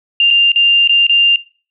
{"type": "tone with dropouts", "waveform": "sine", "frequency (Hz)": 2794, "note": "F7", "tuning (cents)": 0, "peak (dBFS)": -7, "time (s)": [0.2, 1.36], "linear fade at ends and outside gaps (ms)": 2, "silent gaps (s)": [[0.305, 0.309], [0.519, 0.559], [0.876, 0.894], [1.068, 1.095]], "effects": ["noise-tail reverb RT60 0.4 s tail -20 dB re dry"]}